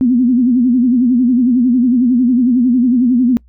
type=tone with vibrato; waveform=sine; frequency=247.1 Hz; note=B3; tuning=1 cent sharp; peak=-8 dBFS; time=0.01-3.37 s; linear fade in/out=0 ms; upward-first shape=sine; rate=11 Hz; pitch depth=110 cents each way; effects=noise-tail reverb RT60 0.1 s tail -25 dB re dry + added 60 Hz sine -43 dBFS peak until 3.48 s